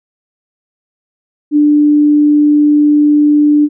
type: tone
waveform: sine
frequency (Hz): 296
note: D4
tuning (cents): +14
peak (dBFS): -5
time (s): 1.51-3.69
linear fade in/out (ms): 50
effects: none